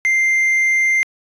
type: tone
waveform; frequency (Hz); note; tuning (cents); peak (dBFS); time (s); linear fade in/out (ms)
triangle; 2093; C7; 0; -11; 0.05-1.03; 0
effects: resampled to 22050 Hz